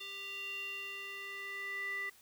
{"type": "tone with band-pass filter sweep", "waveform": "square", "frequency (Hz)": 395.7, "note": "G4", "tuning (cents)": 16, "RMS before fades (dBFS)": -42, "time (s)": [0, 2.1], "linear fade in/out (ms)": 10, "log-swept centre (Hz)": [3200, 1900], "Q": 6.9, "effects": ["white hiss -62 dBFS RMS until 2.21 s"]}